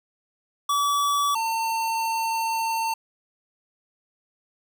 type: tone pair in turn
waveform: square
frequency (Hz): 1146 / 902.8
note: D6 / A5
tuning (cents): -43 / +44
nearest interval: major third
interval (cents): 413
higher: first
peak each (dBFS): -21 / -24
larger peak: first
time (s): 0.69-1.35 / 1.35-2.94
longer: second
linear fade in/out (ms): 5
effects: none